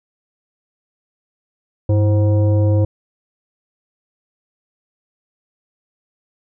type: tone with frequency modulation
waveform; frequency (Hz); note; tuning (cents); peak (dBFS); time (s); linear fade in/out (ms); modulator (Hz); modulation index
sine; 100.3; G2; +40; -11; 1.89-2.85; 5; 425; 0.57
effects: none